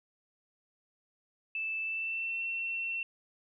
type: tone with pitch glide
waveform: sine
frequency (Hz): 2637 to 2706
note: E7 to E7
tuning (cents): 0 to +45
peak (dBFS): -32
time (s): 1.55-3.03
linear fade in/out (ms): 2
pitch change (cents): +45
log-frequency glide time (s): 1.81-2.41
effects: none